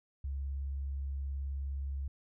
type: tone with vibrato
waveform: sine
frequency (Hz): 68.8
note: C#2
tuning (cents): -12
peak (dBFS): -34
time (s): 0.24-2.08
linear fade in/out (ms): 5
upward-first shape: sine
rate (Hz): 19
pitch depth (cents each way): 20
effects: none